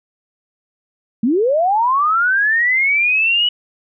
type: linear sweep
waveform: sine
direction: up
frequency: 207.7 to 2957 Hz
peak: -12 dBFS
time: 1.23-3.49 s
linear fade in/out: 5 ms
effects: none